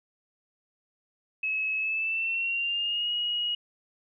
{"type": "tone with pitch glide", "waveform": "sine", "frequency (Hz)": [2578, 2894], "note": ["E7", "F#7"], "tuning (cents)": [-39, -39], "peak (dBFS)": -26, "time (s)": [1.43, 3.55], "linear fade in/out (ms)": 5, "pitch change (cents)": 200, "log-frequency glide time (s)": [1.77, 3.12], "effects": []}